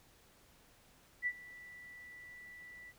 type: tone with ADSR envelope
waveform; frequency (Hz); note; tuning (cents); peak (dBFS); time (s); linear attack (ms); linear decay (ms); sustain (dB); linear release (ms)
sine; 1967; B6; -7; -30; 1.22-2.93; 45; 57; -20; 38
effects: pink hiss -65 dBFS RMS until 2.98 s